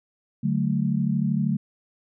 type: chord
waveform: sine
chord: D major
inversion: none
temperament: equal with one note detuned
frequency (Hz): 146.83 / 187.25 / 220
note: D3 / F#3 / A3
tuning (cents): 0 / +21 / 0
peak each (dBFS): -25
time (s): 0.43-1.57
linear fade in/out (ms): 10
effects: none